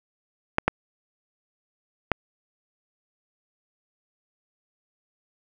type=clicks; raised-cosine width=0.5 ms; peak=-4 dBFS; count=3; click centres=0.584 / 0.68 / 2.117 s; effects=none

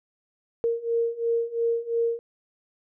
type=beating tone pair; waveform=sine; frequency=462.6 / 465.5 Hz; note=A#4 / A#4; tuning=-13 / -2 cents; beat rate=2.9 Hz; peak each=-27 / -25 dBFS; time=0.64-2.19 s; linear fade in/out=0 ms; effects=none

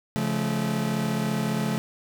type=chord; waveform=40% pulse; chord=Db augmented; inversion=none; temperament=just; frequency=138.59 / 173.24 / 216.5 Hz; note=Db3 / F3 / A3; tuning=0 / -14 / -28 cents; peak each=-29 / -29 / -26 dBFS; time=0.16-1.78 s; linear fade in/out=0 ms; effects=none

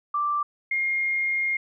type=tone pair in turn; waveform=sine; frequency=1174.7 / 2131 Hz; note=D6 / C7; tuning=0 / +31 cents; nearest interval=minor seventh; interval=1031 cents; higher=second; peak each=-22 dBFS; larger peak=neither; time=0.14-0.43 / 0.71-1.57 s; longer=second; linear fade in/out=5 ms; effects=none

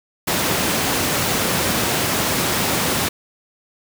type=high-pass noise; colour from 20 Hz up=pink; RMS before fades=-20 dBFS; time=0.27-3.09 s; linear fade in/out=10 ms; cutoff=120 Hz; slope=12 dB/octave; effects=none

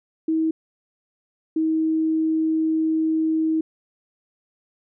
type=tone pair in turn; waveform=sine; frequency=320 / 318.2 Hz; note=D#4 / D#4; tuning=+49 / +39 cents; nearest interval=unison; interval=10 cents; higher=first; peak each=-18 dBFS; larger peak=neither; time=0.28-0.51 / 1.56-3.61 s; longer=second; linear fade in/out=5 ms; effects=none

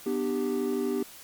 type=chord; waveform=triangle; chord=G major; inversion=first; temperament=equal with one note detuned; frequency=246.9 / 298.8 / 392 Hz; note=B3 / D4 / G4; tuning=0 / +30 / 0 cents; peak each=-29 / -31 / -27 dBFS; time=0.06-1.03 s; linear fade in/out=5 ms; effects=white hiss -48 dBFS RMS until 1.23 s + Opus 48 kbps

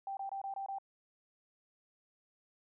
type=tone bursts; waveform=sine; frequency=784 Hz; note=G5; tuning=in tune; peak=-37 dBFS; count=6; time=0.07-0.785 s; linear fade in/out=2 ms; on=100 ms; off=23 ms; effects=none

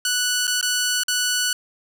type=tone with dropouts; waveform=10% pulse; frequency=1480 Hz; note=F#6; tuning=in tune; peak=-11 dBFS; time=0.05-1.53 s; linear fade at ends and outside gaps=2 ms; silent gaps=0.47-0.477 / 0.612-0.627 / 1.035-1.082 s; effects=none

